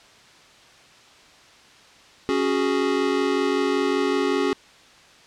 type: chord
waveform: square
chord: C# suspended fourth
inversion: none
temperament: equal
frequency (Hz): 277.2 / 370 / 415.3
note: C#4 / F#4 / G#4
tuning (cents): 0 / 0 / 0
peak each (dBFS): -25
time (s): 2.29-4.53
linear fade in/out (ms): 0
effects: white hiss -50 dBFS RMS until 5.26 s + low-pass 5000 Hz 12 dB/octave